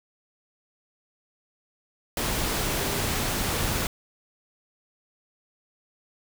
sine tone in noise, 400.9 Hz, G4, 39 cents sharp, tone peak -34 dBFS, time 2.79-3 s, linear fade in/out 2 ms, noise pink, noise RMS -27 dBFS, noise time 2.17-3.87 s, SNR -10 dB, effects none

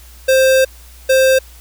square tone pair in turn, 526 / 526 Hz, C5 / C5, +9 / +9 cents, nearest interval unison, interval 0 cents, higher neither, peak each -9 dBFS, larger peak neither, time 0.28-0.65 / 1.09-1.39 s, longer first, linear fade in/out 10 ms, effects added 60 Hz sine -38 dBFS peak until 1.6 s + white hiss -44 dBFS RMS until 1.6 s

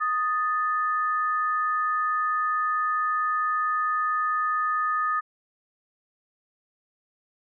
sine tone pair together, 1244.5 / 1760 Hz, D#6 / A6, 0 / 0 cents, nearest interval tritone, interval 600 cents, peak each -23 / -30 dBFS, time 0-5.21 s, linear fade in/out 20 ms, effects none

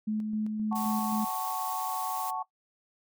sine tone with tremolo, 214.7 Hz, A3, 42 cents flat, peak -27 dBFS, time 0.07-1.25 s, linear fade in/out 10 ms, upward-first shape square, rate 3.8 Hz, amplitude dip 30%
sine chord, F# minor, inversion none, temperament equal with one note detuned, 744.7 / 880 / 1108.7 Hz, F#5 / A5 / C#6, +11 / 0 / 0 cents, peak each -35 dBFS, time 0.71-2.43 s, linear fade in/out 10 ms
blue noise, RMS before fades -40 dBFS, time 0.75-2.31 s, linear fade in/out 10 ms
effects noise-tail reverb RT60 0.1 s tail -17 dB re dry

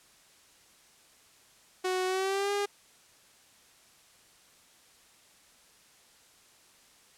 sawtooth tone with pitch glide, 370 to 405.8 Hz, F#4 to G#4, 0 to -40 cents, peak -24 dBFS, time 1.84-2.66 s, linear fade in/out 10 ms, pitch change +160 cents, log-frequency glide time 2.06-2.52 s, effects white hiss -60 dBFS RMS until 7.17 s + low-pass 10000 Hz 12 dB/octave

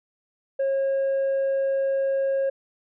sine tone, 543 Hz, C#5, 36 cents flat, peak -18 dBFS, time 0.59-2.5 s, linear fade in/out 10 ms, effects tanh soft clip ceiling -20 dBFS

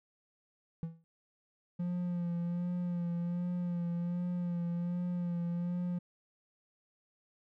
triangle tone with exponential decay, 164.81 Hz, E3, in tune, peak -29 dBFS, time 0.83-1.04 s, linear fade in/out 0 ms, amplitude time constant 45 ms
triangle tone with vibrato, 174.61 Hz, F3, in tune, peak -30 dBFS, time 1.79-5.99 s, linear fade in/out 10 ms, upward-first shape sine, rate 1.3 Hz, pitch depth 30 cents each way
effects none

